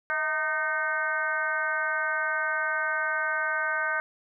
harmonic tone with a mistuned harmonic, 307.5 Hz, D#4, 20 cents flat, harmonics 2 / 3 / 4 / 5 / 6 / 7, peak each -35 / -36 / -33 / -27 / -36 / -38 dBFS, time 0.1-4 s, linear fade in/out 0 ms, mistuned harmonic 2, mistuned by +62 cents, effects none

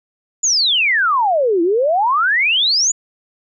sine exponential two-way sweep, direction down then up, 7100 to 326.3 to 7100 Hz, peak -12 dBFS, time 0.43-2.92 s, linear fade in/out 10 ms, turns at 1.62 s, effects none

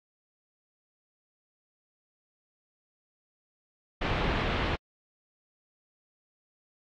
pink low-pass noise, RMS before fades -29 dBFS, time 4.01-4.76 s, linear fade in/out 10 ms, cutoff 3300 Hz, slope 24 dB/octave, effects AAC 48 kbps

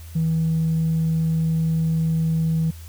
triangle tone with tanh clipping, 161.6 Hz, E3, 34 cents flat, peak -18 dBFS, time 0.15-2.71 s, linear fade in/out 10 ms, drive 5 dB, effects added 82 Hz sine -36 dBFS peak until 2.88 s + white hiss -48 dBFS RMS until 2.88 s

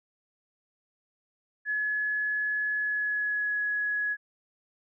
sine tone with pitch glide, 1700 to 1681.4 Hz, G#6 to G#6, +40 to +21 cents, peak -26 dBFS, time 1.65-4.17 s, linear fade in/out 50 ms, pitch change -19 cents, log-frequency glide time 2.76-3.6 s, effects none

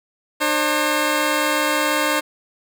10% pulse tone pair together, 301.4 / 537 Hz, D4 / C5, +45 / +45 cents, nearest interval minor seventh, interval 1000 cents, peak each -12 dBFS, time 0.4-2.21 s, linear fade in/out 20 ms, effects none

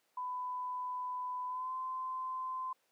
sine tone with pitch glide, 1000 to 1031.7 Hz, B5 to C6, +21 to -25 cents, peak -36 dBFS, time 0.17-2.73 s, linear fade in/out 5 ms, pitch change +54 cents, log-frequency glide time 1.47-1.73 s, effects pink hiss -75 dBFS RMS until 2.91 s + high-pass 400 Hz 12 dB/octave

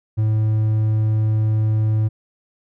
triangle tone, 108.6 Hz, A2, 22 cents flat, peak -13 dBFS, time 0.17-2.09 s, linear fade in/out 20 ms, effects none

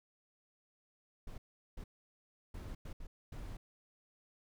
brown noise bursts at uneven times, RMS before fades -45 dBFS, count 6, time 1.27-1.38 / 1.77-1.84 / 2.54-2.75 / 2.85-2.93 / 3-3.07 / 3.32-3.57 s, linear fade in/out 5 ms, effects none

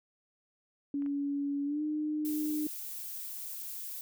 sine tone with pitch glide, 283.3 to 303.6 Hz, C#4 to D#4, +38 to -42 cents, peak -30 dBFS, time 0.94-2.67 s, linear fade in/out 2 ms, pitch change +120 cents, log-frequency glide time 1.65-1.82 s
clicks, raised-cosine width 0.5 ms, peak -41 / -38 dBFS, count 2, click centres 1.022 / 1.062 s
violet noise, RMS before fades -41 dBFS, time 2.25-4.01 s, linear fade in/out 0 ms
effects none

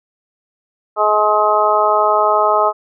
harmonic tone, 211.4 Hz, G#3, 31 cents sharp, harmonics 2 / 3 / 4 / 5 / 6, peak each -20 / -16 / -17 / -18 / -16 dBFS, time 0.96-2.73 s, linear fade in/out 50 ms, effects none

